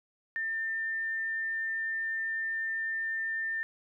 sine tone, 1798 Hz, A6, 37 cents sharp, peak -30 dBFS, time 0.36-3.63 s, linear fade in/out 0 ms, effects none

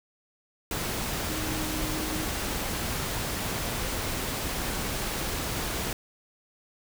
sine tone in noise, 311.1 Hz, D#4, in tune, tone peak -35 dBFS, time 1.29-2.25 s, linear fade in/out 2 ms, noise pink, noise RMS -31 dBFS, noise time 0.71-5.93 s, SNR -7 dB, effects none

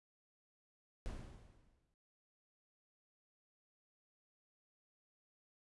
brown noise with exponential decay, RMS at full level -43 dBFS, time 1.06-1.94 s, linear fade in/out 0 ms, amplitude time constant 190 ms, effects resampled to 24000 Hz

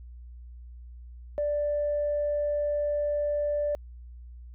sine tone, 587.3 Hz, D5, in tune, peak -24 dBFS, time 1.38-3.75 s, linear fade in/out 0 ms, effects tanh soft clip ceiling -20 dBFS + added 60 Hz sine -42 dBFS peak until 4.54 s

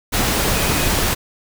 sine tone in noise, 2500 Hz, D#7, 8 cents sharp, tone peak -29 dBFS, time 0.53-0.9 s, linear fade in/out 20 ms, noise pink, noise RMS -18 dBFS, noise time 0.12-1.15 s, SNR -14 dB, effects none

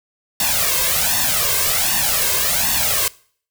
white noise with flanger, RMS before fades -18 dBFS, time 0.4-3.08 s, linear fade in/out 2 ms, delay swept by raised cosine 1.1 to 1.91 ms, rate 1.3 Hz, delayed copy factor +0.85, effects noise-tail reverb RT60 0.5 s tail -22 dB re dry

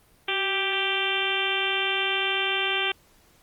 harmonic tone with a mistuned harmonic, 391.7 Hz, G4, 1 cent flat, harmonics 1 / 2 / 3 / 4 / 5 / 6 / 7 / 8 / 9, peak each -32 / -34 / -35 / -32 / -35 / -30 / -30 / -29 / -35 dBFS, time 0.28-2.92 s, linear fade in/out 5 ms, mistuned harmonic 1, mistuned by -46 cents, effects pink hiss -59 dBFS RMS until 3.42 s + Opus 32 kbps

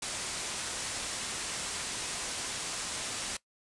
white low-pass noise, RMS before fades -37 dBFS, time 0.02-3.37 s, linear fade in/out 5 ms, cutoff 9800 Hz, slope 48 dB/octave, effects noise-tail reverb RT60 0.1 s tail -19 dB re dry + resampled to 24000 Hz

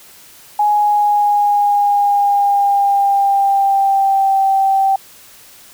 sine tone with pitch glide, 834 to 778.1 Hz, G#5 to G5, +7 to -13 cents, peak -10 dBFS, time 0.59-4.96 s, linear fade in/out 5 ms, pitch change -120 cents, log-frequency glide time 0.69-4.41 s, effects white hiss -42 dBFS RMS until 5.73 s

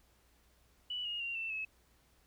sine tone with pitch steps, 2958 / 2861 / 2766 / 2675 / 2587 Hz, F#7 / F7 / F7 / E7 / E7, -1 / +41 / -17 / +25 / -33 cents, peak -36 dBFS, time 0.9-1.65 s, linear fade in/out 5 ms, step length 150 ms, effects added 60 Hz sine -70 dBFS peak until 2.26 s + pink hiss -70 dBFS RMS until 2.26 s

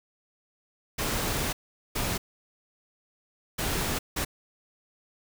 pink noise bursts at uneven times, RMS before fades -29 dBFS, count 4, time 0.98-1.53 / 1.95-2.18 / 3.58-3.99 / 4.16-4.25 s, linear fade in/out 10 ms, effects none

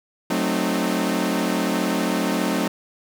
sawtooth chord, F# diminished seventh, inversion none, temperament equal with one note detuned, 185 / 220 / 261.6 / 306.5 Hz, F#3 / A3 / C4 / Eb4, 0 / 0 / 0 / -26 cents, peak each -22 dBFS, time 0.3-2.68 s, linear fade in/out 5 ms, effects none

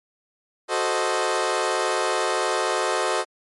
20% pulse chord, F# diminished seventh, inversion none, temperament equal, 370 / 440 / 523.3 / 622.3 Hz, F#4 / A4 / C5 / Eb5, 0 / 0 / 0 / 0 cents, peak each -22 dBFS, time 0.68-3.25 s, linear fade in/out 50 ms, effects MP3 48 kbps

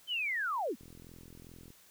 sine linear sweep, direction down, 3135 to 174.61 Hz, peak -31 dBFS, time 0.07-0.76 s, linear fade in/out 50 ms
click train, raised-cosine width 3 ms, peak -40 dBFS, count 39, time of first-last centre 0.81-1.704 s, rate 42.5 Hz
effects white hiss -61 dBFS RMS until 1.9 s

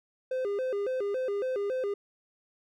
triangle tone with vibrato, 456.4 Hz, A#4, 37 cents flat, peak -26 dBFS, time 0.31-1.94 s, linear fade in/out 5 ms, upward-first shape square, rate 3.6 Hz, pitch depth 210 cents each way, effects none

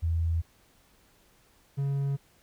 sine / triangle tone pair in turn, 82.7 / 139.08 Hz, E2 / C#3, +6 / +6 cents, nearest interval major sixth, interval 900 cents, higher second, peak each -24 dBFS, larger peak neither, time 0.02-0.42 / 1.77-2.17 s, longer neither, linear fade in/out 20 ms, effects pink hiss -63 dBFS RMS until 2.42 s

